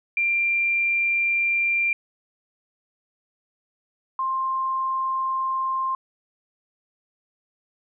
sine tone pair in turn, 2376 / 1054.7 Hz, D7 / C6, +20 / +14 cents, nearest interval octave + major second, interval 1406 cents, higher first, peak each -19 / -22 dBFS, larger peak first, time 0.17-1.93 / 4.19-5.95 s, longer neither, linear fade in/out 2 ms, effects none

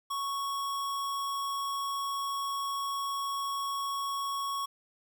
square tone, 1108.7 Hz, C#6, in tune, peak -32 dBFS, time 0.1-4.66 s, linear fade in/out 10 ms, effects 10-bit

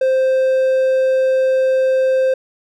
triangle tone, 523.3 Hz, C5, in tune, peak -10 dBFS, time 0.01-2.34 s, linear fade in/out 5 ms, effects none

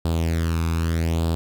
sawtooth tone with flanger, 82.41 Hz, E2, in tune, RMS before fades -22 dBFS, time 0.05-1.35 s, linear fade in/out 0 ms, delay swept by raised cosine 0.24 to 0.81 ms, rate 0.81 Hz, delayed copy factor +0.7, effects none

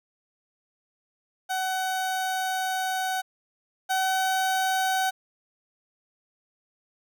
30% pulse tone pair in turn, 752 / 757.2 Hz, F#5 / F#5, +28 / +40 cents, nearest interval unison, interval 12 cents, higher second, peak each -23 / -20 dBFS, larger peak second, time 1.49-3.22 / 3.89-5.11 s, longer first, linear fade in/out 20 ms, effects none

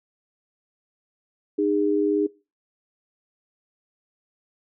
sine tone pair together, 305.8 / 407.5 Hz, D#4 / G#4, -30 / -33 cents, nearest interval perfect fourth, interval 497 cents, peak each -22 dBFS, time 1.58-2.27 s, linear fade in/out 10 ms, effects noise-tail reverb RT60 0.3 s tail -22 dB re dry

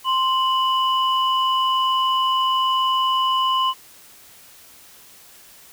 sine tone pair together, 1046.5 / 2960 Hz, C6 / F#7, 0 / 0 cents, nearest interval octave + tritone, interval 1800 cents, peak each -17 / -22 dBFS, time 0.04-3.74 s, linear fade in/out 50 ms, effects tanh soft clip ceiling -10 dBFS + white hiss -47 dBFS RMS until 5.72 s

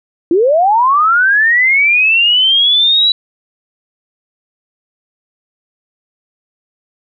sine linear sweep, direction up, 317.9 to 3951 Hz, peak -7 dBFS, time 0.31-3.12 s, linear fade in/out 2 ms, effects none

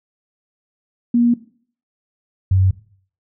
sine tone pair in turn, 238.1 / 94.49 Hz, A#3 / F#2, +37 / +37 cents, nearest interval octave + major third, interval 1600 cents, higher first, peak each -11 dBFS, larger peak neither, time 1.14-1.34 / 2.51-2.71 s, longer neither, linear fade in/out 5 ms, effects noise-tail reverb RT60 0.5 s tail -17 dB re dry

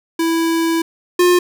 square tone pair in turn, 329.8 / 356 Hz, E4 / F4, +1 / +33 cents, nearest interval minor second, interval 132 cents, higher second, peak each -15 / -10 dBFS, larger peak second, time 0.19-0.82 / 1.19-1.39 s, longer first, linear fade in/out 5 ms, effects none

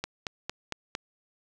click train, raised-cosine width 0.2 ms, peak -14 dBFS, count 5, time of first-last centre 0.04-0.951 s, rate 4.39 Hz, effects none

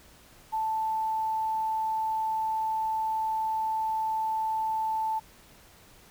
sine tone with quantisation, 880 Hz, A5, in tune, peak -26 dBFS, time 0.52-5.2 s, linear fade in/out 20 ms, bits 9, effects pink hiss -55 dBFS RMS until 6.1 s

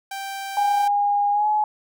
sawtooth tone, 784 Hz, G5, in tune, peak -25 dBFS, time 0.11-0.88 s, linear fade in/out 5 ms
sine tone with pitch glide, 816 to 847.7 Hz, G#5 to G#5, -31 to +35 cents, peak -17 dBFS, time 0.57-1.64 s, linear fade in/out 2 ms, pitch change +66 cents, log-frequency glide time 1.32-1.47 s
effects none

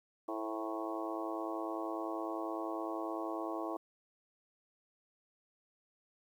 harmonic tone with a mistuned harmonic, 110 Hz, A2, in tune, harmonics 3 / 4 / 5 / 6 / 7 / 8 / 9 / 10, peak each -40 / -46 / -46 / -43 / -46 / -48 / -48 / -45 dBFS, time 0.28-3.77 s, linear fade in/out 5 ms, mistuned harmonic 5, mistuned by -43 cents, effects 11-bit

